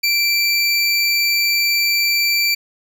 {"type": "tone pair together", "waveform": "square", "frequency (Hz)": [2349, 4609], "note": ["D7", "D8"], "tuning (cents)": [0, -33], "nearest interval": "octave", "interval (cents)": 1167, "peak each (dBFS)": -18, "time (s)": [0.03, 2.55], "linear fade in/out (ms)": 10, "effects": []}